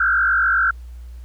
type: tone with frequency modulation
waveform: sine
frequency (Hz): 1469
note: F#6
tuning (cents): -13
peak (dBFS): -14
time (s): 0-0.71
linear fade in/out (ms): 5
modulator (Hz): 47.7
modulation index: 2.6
effects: added 60 Hz sine -33 dBFS peak until 1.24 s + pink hiss -57 dBFS RMS until 1.24 s